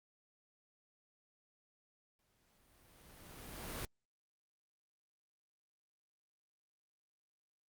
pink noise with exponential growth, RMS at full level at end -41 dBFS, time 2.19-3.85 s, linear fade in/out 1 ms, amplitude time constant 360 ms, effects Opus 48 kbps

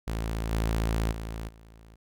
sawtooth tone with level steps, 55.4 Hz, A1, 13 cents sharp, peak -25 / -21 / -30 / -46 dBFS, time 0.07-1.96 s, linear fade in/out 10 ms, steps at 0.51 / 1.11 / 1.48 s, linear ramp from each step 10 ms, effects none

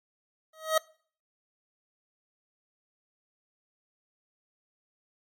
25% pulse tone with exponential growth, 633 Hz, D#5, 30 cents sharp, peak -15 dBFS, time 0.53-0.78 s, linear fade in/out 5 ms, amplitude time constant 53 ms, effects noise-tail reverb RT60 0.5 s tail -24 dB re dry + MP3 64 kbps

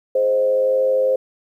sine tone with frequency modulation, 523.3 Hz, C5, in tune, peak -14 dBFS, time 0.15-1.16 s, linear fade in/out 5 ms, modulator 102 Hz, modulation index 0.49, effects 9-bit

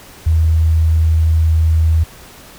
sine tone, 80.4 Hz, E2, 43 cents flat, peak -9 dBFS, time 0.26-2.04 s, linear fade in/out 10 ms, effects pink hiss -39 dBFS RMS until 2.58 s

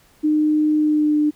sine tone with pitch glide, 304.7 to 299.6 Hz, D#4 to D4, -36 to +35 cents, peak -14 dBFS, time 0.23-1.31 s, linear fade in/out 20 ms, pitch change -29 cents, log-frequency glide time 0.77-1.19 s, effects pink hiss -55 dBFS RMS until 1.35 s

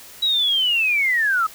sine linear sweep, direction down, 3908 to 1249 Hz, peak -16 dBFS, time 0.22-1.47 s, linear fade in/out 10 ms, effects white hiss -42 dBFS RMS until 1.54 s

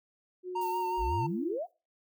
sine tone with pitch glide, 364.2 to 339.8 Hz, F#4 to F4, -27 to -47 cents, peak -35 dBFS, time 0.43-1.59 s, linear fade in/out 50 ms, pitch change -120 cents, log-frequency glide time 1.02-1.23 s
triangle tone with vibrato, 918 Hz, A#5, 27 cents flat, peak -28 dBFS, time 0.55-1.27 s, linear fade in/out 10 ms, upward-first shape sine, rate 5.4 Hz, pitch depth 32 cents each way
violet noise with exponential decay, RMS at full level -46 dBFS, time 0.61-1.72 s, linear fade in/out 5 ms, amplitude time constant 240 ms
sine exponential sweep, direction up, 43.65 to 778 Hz, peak -31 dBFS, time 0.97-1.67 s, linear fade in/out 50 ms
effects noise-tail reverb RT60 0.3 s tail -23 dB re dry

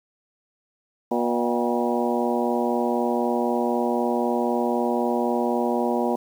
harmonic tone with a mistuned harmonic, 120 Hz, B2, 49 cents flat, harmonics 2 / 3 / 4 / 5 / 6 / 7 / 8, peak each -25 / -27 / -28 / -29 / -30 / -30 / -31 dBFS, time 1.11-6.16 s, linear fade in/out 5 ms, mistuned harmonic 7, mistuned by -76 cents, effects 8-bit

